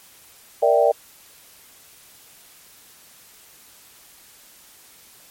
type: chord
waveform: sine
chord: E half-diminished seventh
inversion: second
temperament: equal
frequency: 466.2 / 587.3 / 659.3 / 784 Hz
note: Bb4 / D5 / E5 / G5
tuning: 0 / 0 / 0 / 0 cents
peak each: -19 / -17 / -20 / -21 dBFS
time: 0.62-0.92 s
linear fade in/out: 10 ms
effects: white hiss -49 dBFS RMS until 5.3 s + MP3 64 kbps